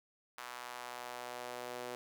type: tone with high-pass filter sweep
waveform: sawtooth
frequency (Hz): 122.8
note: B2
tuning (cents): -9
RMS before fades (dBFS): -45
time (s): 0.38-1.95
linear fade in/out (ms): 0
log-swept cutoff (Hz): 1100 to 460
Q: 1.5
effects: none